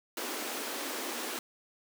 pink high-pass noise, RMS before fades -37 dBFS, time 0.17-1.39 s, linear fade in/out 2 ms, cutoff 230 Hz, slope 96 dB/octave, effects none

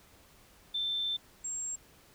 sine tone pair in turn, 3552 / 7526 Hz, A7 / A#8, +16 / +16 cents, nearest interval octave + minor second, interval 1300 cents, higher second, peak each -30 / -34 dBFS, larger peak first, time 0.74-1.17 / 1.44-1.76 s, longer first, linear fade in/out 10 ms, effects pink hiss -60 dBFS RMS until 2.14 s

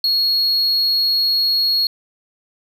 triangle tone, 4315 Hz, C#8, 47 cents flat, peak -13 dBFS, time 0.04-1.87 s, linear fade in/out 2 ms, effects none

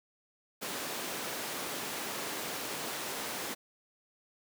pink high-pass noise, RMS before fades -38 dBFS, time 0.61-3.55 s, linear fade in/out 20 ms, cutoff 290 Hz, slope 12 dB/octave, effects none

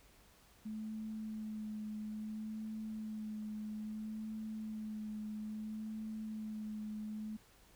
sine tone with vibrato, 215.6 Hz, A3, 35 cents flat, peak -40 dBFS, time 0.65-7.37 s, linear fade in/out 10 ms, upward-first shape sine, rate 0.6 Hz, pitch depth 19 cents each way, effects added 50 Hz sine -70 dBFS peak until 7.75 s + pink hiss -65 dBFS RMS until 7.75 s

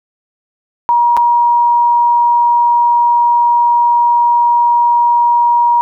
sine tone with dropouts, 952 Hz, A#5, 36 cents sharp, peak -7 dBFS, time 0.89-5.81 s, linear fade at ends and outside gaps 0 ms, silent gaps 1.167-1.173 s, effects none

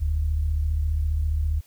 sine tone pair together, 41.11 / 76 Hz, E1 / D#2, -4 / -40 cents, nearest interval major seventh, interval 1064 cents, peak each -26 / -21 dBFS, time 0-1.61 s, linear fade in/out 20 ms, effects tanh soft clip ceiling -14 dBFS + white hiss -59 dBFS RMS until 1.66 s

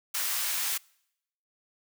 white high-pass noise, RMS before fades -30 dBFS, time 0.14-0.78 s, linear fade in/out 10 ms, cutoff 980 Hz, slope 12 dB/octave, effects noise-tail reverb RT60 0.8 s tail -26 dB re dry

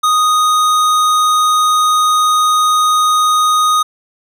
sine tone with hard clipping, 1243 Hz, D#6, 2 cents flat, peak -11 dBFS, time 0.03-3.83 s, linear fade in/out 10 ms, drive 16 dB, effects none

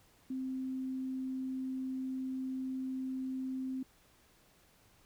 sine tone, 261.1 Hz, C4, 3 cents flat, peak -35 dBFS, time 0.3-3.83 s, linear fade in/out 5 ms, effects pink hiss -66 dBFS RMS until 5.05 s

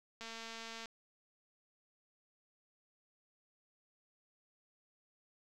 click train, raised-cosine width 0.2 ms, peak -30 dBFS, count 148, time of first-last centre 0.21-0.858 s, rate 227 Hz, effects none

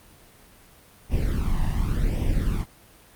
brown noise with flanger, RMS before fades -23 dBFS, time 1.09-2.66 s, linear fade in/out 50 ms, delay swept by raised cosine 0.35 to 1.07 ms, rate 0.89 Hz, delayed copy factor +0.8, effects pink hiss -52 dBFS RMS until 3.15 s + Opus 32 kbps

